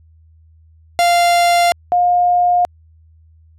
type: tone pair in turn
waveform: 45% pulse / sine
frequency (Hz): 695 / 710.8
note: F5 / F5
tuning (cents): -9 / +30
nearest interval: unison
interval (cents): 39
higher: second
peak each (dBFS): -10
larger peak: neither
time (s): 0.99-1.72 / 1.92-2.65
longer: neither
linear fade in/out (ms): 0
effects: added 80 Hz sine -45 dBFS peak until 3.58 s + low-pass 11000 Hz 12 dB/octave